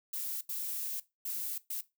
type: noise bursts at uneven times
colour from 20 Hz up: violet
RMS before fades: -37 dBFS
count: 4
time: 0.13-0.41 / 0.49-1 / 1.25-1.58 / 1.7-1.81 s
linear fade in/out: 5 ms
effects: noise-tail reverb RT60 0.2 s tail -17 dB re dry